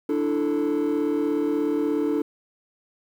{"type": "chord", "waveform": "triangle", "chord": "D suspended second", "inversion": "none", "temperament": "just", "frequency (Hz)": [293.7, 330.4, 440.5], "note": ["D4", "E4", "A4"], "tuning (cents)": [0, 4, 2], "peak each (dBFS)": [-21, -24, -23], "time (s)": [0.09, 2.22], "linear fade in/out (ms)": 5, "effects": ["tanh soft clip ceiling -15 dBFS", "9-bit"]}